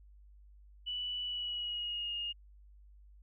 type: tone with pitch glide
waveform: sine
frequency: 2962 to 2846 Hz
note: F#7 to F7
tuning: +1 to +32 cents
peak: -35 dBFS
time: 0.86-2.33 s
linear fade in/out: 20 ms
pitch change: -69 cents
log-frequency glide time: 1.23-2.14 s
effects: added 50 Hz sine -55 dBFS peak until 3.22 s